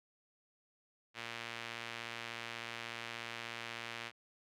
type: tone with band-pass filter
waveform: sawtooth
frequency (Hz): 116.54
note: A#2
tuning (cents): 0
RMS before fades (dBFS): -45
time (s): 1.14-4.12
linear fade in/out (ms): 50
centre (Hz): 2500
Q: 1.3
effects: none